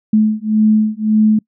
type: beating tone pair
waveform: sine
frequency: 214.6 / 216.4 Hz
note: A3 / A3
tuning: -43 / -29 cents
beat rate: 1.8 Hz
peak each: -13 dBFS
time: 0.13-1.39 s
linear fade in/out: 5 ms
effects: noise-tail reverb RT60 0.1 s tail -26 dB re dry